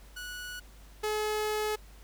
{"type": "tone pair in turn", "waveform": "sawtooth", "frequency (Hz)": [1470, 426.3], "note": ["F#6", "G#4"], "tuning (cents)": [-12, 45], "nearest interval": "octave + major sixth", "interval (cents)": 2143, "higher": "first", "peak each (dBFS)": [-35, -25], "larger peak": "second", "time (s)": [[0.16, 0.6], [1.03, 1.76]], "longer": "second", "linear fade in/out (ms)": 10, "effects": ["added 50 Hz sine -50 dBFS peak until 2.03 s", "pink hiss -58 dBFS RMS until 2.03 s"]}